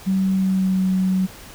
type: tone with pitch glide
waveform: sine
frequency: 190.8 to 187.41 Hz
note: G3 to F#3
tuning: -47 to +22 cents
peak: -16 dBFS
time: 0.06-1.27 s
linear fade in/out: 20 ms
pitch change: -31 cents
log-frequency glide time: 0.29-0.87 s
effects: pink hiss -41 dBFS RMS until 1.54 s